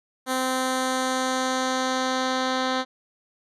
10% pulse tone with low-pass filter sweep, 258.8 Hz, C4, 19 cents flat, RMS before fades -25 dBFS, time 0.26-2.85 s, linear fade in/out 50 ms, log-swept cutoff 11000 to 4200 Hz, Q 1.4, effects none

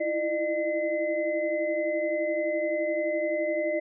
sine tone cluster, 326.4 / 338.1 / 605 / 2042 Hz, E4 / E4 / D#5 / C7, -17 / +44 / -49 / -43 cents, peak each -35 / -34 / -26 / -35 dBFS, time 0-3.8 s, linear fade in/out 10 ms, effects none

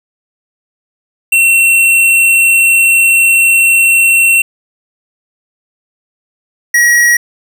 square tone pair in turn, 2716 / 1907.9 Hz, F7 / A#6, -49 / +40 cents, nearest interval tritone, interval 611 cents, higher first, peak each -6 dBFS, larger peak neither, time 1.32-4.42 / 6.74-7.17 s, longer first, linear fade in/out 5 ms, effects none

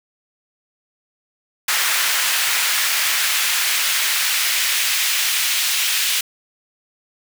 pink noise with high-pass filter sweep, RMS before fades -19 dBFS, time 1.68-6.21 s, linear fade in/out 5 ms, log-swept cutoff 1600 to 2600 Hz, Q 1.1, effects none

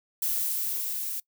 violet noise with level ramp, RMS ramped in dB -27 to -33 dBFS, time 0.22-1.2 s, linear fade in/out 5 ms, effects noise-tail reverb RT60 0.1 s tail -23 dB re dry

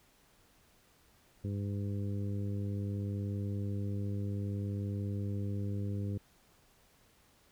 harmonic tone, 100.6 Hz, G2, 45 cents sharp, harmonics 1 / 2 / 3 / 4 / 5, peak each -34 / -40 / -45 / -48 / -51 dBFS, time 1.44-6.18 s, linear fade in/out 5 ms, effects pink hiss -66 dBFS RMS until 7.51 s

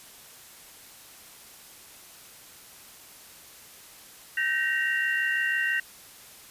sine tone cluster, 1549 / 1824 / 1890 / 2768 Hz, G6 / A#6 / A#6 / F7, -21 / -38 / +23 / -16 cents, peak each -29 / -34 / -26 / -33 dBFS, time 4.37-5.8 s, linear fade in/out 5 ms, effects white hiss -49 dBFS RMS until 6.5 s + resampled to 32000 Hz

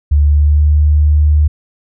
sine tone with pitch glide, 73 to 74.92 Hz, D2 to D2, -10 to +35 cents, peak -6 dBFS, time 0.11-1.48 s, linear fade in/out 10 ms, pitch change +45 cents, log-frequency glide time 0.22-0.71 s, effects none

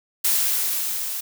blue noise with level ramp, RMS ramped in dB -19 to -29 dBFS, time 0.24-1.21 s, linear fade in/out 10 ms, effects none

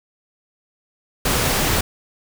pink noise, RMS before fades -19 dBFS, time 1.25-1.81 s, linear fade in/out 5 ms, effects none

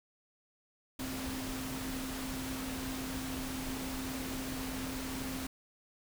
sine tone in noise, 261.6 Hz, C4, in tune, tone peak -39 dBFS, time 0.99-5.47 s, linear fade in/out 5 ms, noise pink, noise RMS -41 dBFS, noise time 0.99-5.47 s, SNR -1 dB, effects none

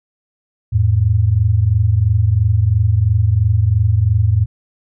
sine tone pair together, 85.64 / 108.6 Hz, F2 / A2, -33 / -22 cents, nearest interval major third, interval 411 cents, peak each -15 / -12 dBFS, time 0.72-4.46 s, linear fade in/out 20 ms, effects none

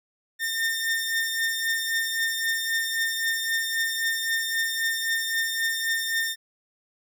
sawtooth beating tone pair, 1814 / 1817.8 Hz, A#6 / A#6, -48 / -44 cents, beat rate 3.8 Hz, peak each -22 / -27 dBFS, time 0.39-6.36 s, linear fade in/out 50 ms, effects none

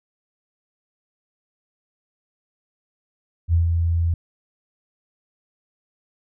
sine tone with ADSR envelope, 84.1 Hz, E2, 35 cents sharp, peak -13 dBFS, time 3.48-4.14 s, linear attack 53 ms, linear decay 130 ms, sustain -4 dB, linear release 3 ms, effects none

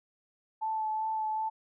sine tone with vibrato, 873 Hz, A5, 14 cents flat, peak -29 dBFS, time 0.61-1.5 s, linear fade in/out 20 ms, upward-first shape sine, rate 2.6 Hz, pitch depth 15 cents each way, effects none

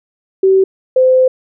sine tone pair in turn, 382.8 / 515.1 Hz, G4 / C5, -41 / -27 cents, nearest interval perfect fourth, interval 514 cents, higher second, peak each -6 dBFS, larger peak neither, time 0.43-0.64 / 0.96-1.28 s, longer second, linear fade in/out 5 ms, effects none

